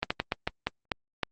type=slowing click train; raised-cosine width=0.3 ms; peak=-10 dBFS; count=8; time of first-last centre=0.03-1.232 s; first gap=75 ms; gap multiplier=1.27; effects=Opus 24 kbps